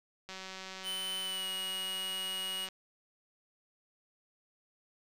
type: click train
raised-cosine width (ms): 0.2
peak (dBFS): -27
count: 454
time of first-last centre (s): 0.29-2.687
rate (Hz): 189
type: tone with pitch glide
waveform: square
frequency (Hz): 3028 to 2896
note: F#7 to F#7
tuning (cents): +39 to -38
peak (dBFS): -36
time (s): 0.83-2.69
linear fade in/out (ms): 50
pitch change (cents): -77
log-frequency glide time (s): 1.22-1.47
effects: none